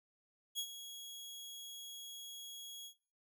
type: tone with ADSR envelope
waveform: sawtooth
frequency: 3322 Hz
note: G#7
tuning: in tune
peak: -32 dBFS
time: 0.55-2.94 s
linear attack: 38 ms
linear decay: 70 ms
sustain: -12 dB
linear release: 83 ms
effects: noise-tail reverb RT60 0.4 s tail -17 dB re dry